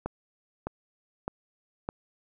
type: click train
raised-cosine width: 1 ms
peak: -17 dBFS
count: 4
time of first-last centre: 0.06-1.889 s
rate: 1.64 Hz
effects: none